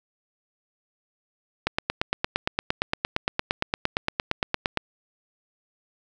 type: click train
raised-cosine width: 0.3 ms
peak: -6 dBFS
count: 28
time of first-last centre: 1.67-4.773 s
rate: 8.7 Hz
effects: none